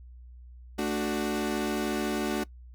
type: chord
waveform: 35% pulse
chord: D major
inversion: second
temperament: equal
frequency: 220 / 293.7 / 370 Hz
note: A3 / D4 / F#4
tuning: 0 / 0 / 0 cents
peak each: -30 dBFS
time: 0.78-2.44 s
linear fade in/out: 10 ms
effects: noise-tail reverb RT60 0.1 s tail -20 dB re dry + added 61 Hz sine -45 dBFS peak until 2.74 s